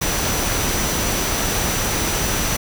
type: tone in noise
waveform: sine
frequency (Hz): 5920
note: F#8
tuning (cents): 0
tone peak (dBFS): -28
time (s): 0.01-2.57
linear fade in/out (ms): 10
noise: pink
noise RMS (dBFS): -21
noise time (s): 0.01-2.57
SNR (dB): -10
effects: none